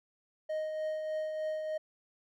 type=tone with tremolo; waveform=triangle; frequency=622.3 Hz; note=D#5; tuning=in tune; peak=-29 dBFS; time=0.49-1.78 s; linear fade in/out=10 ms; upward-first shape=triangle; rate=3.3 Hz; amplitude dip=40%; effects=none